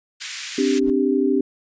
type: high-pass noise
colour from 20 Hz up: pink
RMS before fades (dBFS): -30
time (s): 0.2-0.8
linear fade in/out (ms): 20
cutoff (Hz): 1800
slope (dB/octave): 24
type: chord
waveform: sine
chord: C suspended second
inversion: none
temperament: just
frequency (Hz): 261.6 / 294.3 / 392.4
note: C4 / D4 / G4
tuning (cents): 0 / +4 / +2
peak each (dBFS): -20 / -21 / -20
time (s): 0.58-1.41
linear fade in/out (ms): 5
type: noise with exponential growth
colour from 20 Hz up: brown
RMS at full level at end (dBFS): -33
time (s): 0.73-0.9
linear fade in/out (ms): 0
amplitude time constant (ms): 36
effects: resampled to 16000 Hz